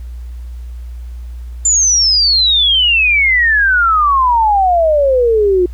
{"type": "exponential sweep", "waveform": "sine", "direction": "down", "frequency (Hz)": [7230, 349.9], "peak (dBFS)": -8, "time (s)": [1.65, 5.66], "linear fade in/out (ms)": 5, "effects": ["added 60 Hz sine -24 dBFS peak until 5.73 s", "pink hiss -51 dBFS RMS until 5.73 s"]}